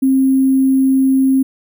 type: tone with sample-and-hold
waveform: sine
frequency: 266.1 Hz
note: C4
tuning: 29 cents sharp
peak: -9 dBFS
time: 0.02-1.43 s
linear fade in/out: 10 ms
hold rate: 11025 Hz
effects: none